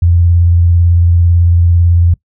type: tone with vibrato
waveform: sine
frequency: 86 Hz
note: F2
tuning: 26 cents flat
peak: -5 dBFS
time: 0.02-2.14 s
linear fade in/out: 5 ms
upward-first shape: sine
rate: 18 Hz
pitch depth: 31 cents each way
effects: noise-tail reverb RT60 0.1 s tail -22 dB re dry